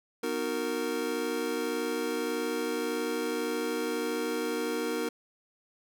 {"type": "chord", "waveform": "square", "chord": "B major seventh", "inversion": "none", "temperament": "just", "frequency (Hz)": [246.9, 308.7, 370.4, 463], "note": ["B3", "D#4", "F#4", "A#4"], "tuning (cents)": [0, -14, 2, -12], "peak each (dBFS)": [-38, -36, -38, -33], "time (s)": [0.23, 5.09], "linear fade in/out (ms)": 5, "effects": []}